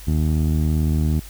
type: tone with low-pass filter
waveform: 15% pulse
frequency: 77.7 Hz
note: D#2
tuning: 2 cents flat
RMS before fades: -19 dBFS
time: 0.07-1.2 s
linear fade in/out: 10 ms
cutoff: 240 Hz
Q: 0.51
effects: added 50 Hz sine -37 dBFS peak until 1.29 s + white hiss -43 dBFS RMS until 1.29 s